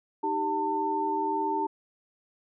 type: tone cluster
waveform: sine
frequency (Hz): 311.7 / 393.4 / 897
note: D#4 / G4 / A5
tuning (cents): +3 / +6 / +33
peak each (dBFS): -33 / -32 / -27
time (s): 0.23-1.67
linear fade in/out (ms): 10
effects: none